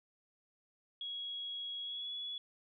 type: tone with pitch glide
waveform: sine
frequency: 3322 to 3392 Hz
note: G#7 to G#7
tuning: 0 to +36 cents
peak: -39 dBFS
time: 1.01-2.38 s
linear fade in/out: 2 ms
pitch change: +36 cents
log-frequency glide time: 1.82-2.1 s
effects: none